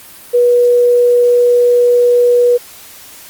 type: tone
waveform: sine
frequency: 485.6 Hz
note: B4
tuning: 29 cents flat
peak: -6 dBFS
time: 0.33-2.58 s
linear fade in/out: 20 ms
effects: white hiss -36 dBFS RMS until 3.29 s + Opus 32 kbps